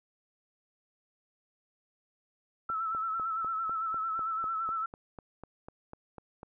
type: tone with vibrato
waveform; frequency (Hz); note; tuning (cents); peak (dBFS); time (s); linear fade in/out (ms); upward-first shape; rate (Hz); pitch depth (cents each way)
sine; 1318.5; E6; 0; -30; 2.69-4.86; 5; sine; 8.9; 46
type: click train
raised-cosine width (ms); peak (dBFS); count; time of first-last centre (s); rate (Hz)
1; -30; 16; 2.7-6.431; 4.02
effects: none